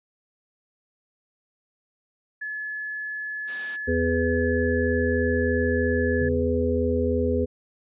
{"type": "tone", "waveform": "sine", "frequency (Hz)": 1713, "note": "A6", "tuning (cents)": -47, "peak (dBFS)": -29, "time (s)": [2.41, 6.29], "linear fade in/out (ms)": 10}
{"type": "high-pass noise", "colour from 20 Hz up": "white", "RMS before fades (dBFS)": -39, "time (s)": [3.47, 3.77], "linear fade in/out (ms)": 20, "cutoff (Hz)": 170, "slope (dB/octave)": 96}
{"type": "harmonic tone", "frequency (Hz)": 83.1, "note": "E2", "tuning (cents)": 15, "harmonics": [1, 3, 5, 6], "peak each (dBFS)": [-26, -26, -26, -26], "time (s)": [3.87, 7.46], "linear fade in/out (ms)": 20}
{"type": "tone with exponential decay", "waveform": "sine", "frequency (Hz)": 142.3, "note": "C#3", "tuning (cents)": 46, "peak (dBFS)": -28, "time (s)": [6.21, 7], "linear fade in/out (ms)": 5, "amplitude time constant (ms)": 170}
{"effects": ["resampled to 8000 Hz"]}